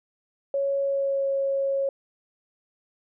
sine tone with pitch glide, 554.4 to 548 Hz, C#5 to C#5, 0 to -20 cents, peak -22 dBFS, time 0.54-1.89 s, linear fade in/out 2 ms, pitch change -20 cents, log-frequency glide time 0.81-1.27 s, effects none

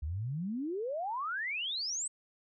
sine exponential sweep, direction up, 69.3 to 8372 Hz, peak -33 dBFS, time 0.02-2.08 s, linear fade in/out 10 ms, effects none

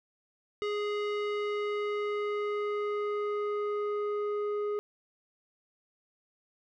square tone with low-pass filter sweep, 415.3 Hz, G#4, in tune, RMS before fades -32 dBFS, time 0.62-4.79 s, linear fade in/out 0 ms, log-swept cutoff 3300 to 960 Hz, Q 1.2, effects none

